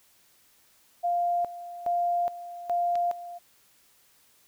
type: tone with tremolo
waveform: sine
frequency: 698.5 Hz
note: F5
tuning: in tune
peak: -23 dBFS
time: 1.03-3.39 s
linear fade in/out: 20 ms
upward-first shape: square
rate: 1.2 Hz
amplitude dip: 80%
type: click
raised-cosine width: 0.2 ms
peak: -24 dBFS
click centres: 2.955 s
effects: white hiss -62 dBFS RMS until 4.47 s